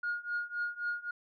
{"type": "tone with tremolo", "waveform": "sine", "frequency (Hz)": 1431, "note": "F6", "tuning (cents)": 42, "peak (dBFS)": -28, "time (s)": [0.03, 1.11], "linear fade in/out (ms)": 5, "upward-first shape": "triangle", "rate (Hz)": 3.8, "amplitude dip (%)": 95, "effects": ["tanh soft clip ceiling -27 dBFS"]}